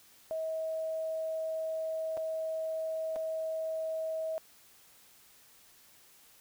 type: tone with dropouts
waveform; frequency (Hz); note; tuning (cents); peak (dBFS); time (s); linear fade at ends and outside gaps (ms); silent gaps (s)
sine; 640; D#5; +49; -32; 0.31-4.38; 0; 2.17-2.175 / 3.159-3.163
effects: white hiss -60 dBFS RMS until 6.4 s